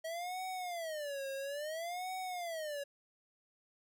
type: tone with vibrato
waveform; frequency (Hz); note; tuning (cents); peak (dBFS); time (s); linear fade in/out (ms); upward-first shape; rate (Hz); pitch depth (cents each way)
square; 637; D#5; +41; -39; 0.04-2.84; 10; sine; 0.59; 280
effects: none